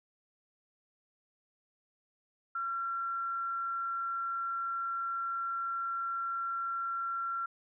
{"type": "tone with amplitude modulation", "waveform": "sine", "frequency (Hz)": 1363, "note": "F6", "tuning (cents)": -43, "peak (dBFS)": -31, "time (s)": [2.55, 7.46], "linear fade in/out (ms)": 5, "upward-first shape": "sine", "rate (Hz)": 257, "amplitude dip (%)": 25, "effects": []}